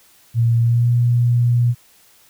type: tone with pitch glide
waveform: sine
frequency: 116.54 to 120.37 Hz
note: A#2 to B2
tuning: 0 to -44 cents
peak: -12 dBFS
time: 0.34-1.75 s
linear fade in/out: 50 ms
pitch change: +56 cents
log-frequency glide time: 0.61-0.89 s
effects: white hiss -52 dBFS RMS until 2.29 s